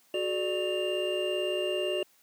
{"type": "tone cluster", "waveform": "triangle", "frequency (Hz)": [368.6, 426.5, 594, 2795], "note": ["F#4", "G#4", "D5", "F7"], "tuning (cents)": [-7, 46, 20, 1], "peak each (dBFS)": [-29, -36, -30, -33], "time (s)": [0.14, 2.03], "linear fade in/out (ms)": 2, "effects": ["white hiss -64 dBFS RMS until 2.22 s", "high-pass 150 Hz 12 dB/octave"]}